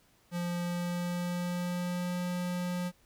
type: tone with pitch glide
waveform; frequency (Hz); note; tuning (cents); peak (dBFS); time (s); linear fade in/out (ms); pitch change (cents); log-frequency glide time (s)
square; 174.61 to 178.28; F3 to F3; 0 to +36; -32; 0.31-2.92; 50; +36; 0.6-2.18
effects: pink hiss -66 dBFS RMS until 3.05 s